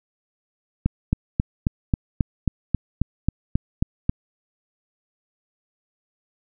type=click train; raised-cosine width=5 ms; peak=-6 dBFS; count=13; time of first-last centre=0.86-4.095 s; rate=3.71 Hz; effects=none